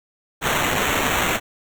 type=noise with sample-and-hold; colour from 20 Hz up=blue; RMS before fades=-21 dBFS; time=0.41-1.4 s; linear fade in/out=50 ms; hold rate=4900 Hz; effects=none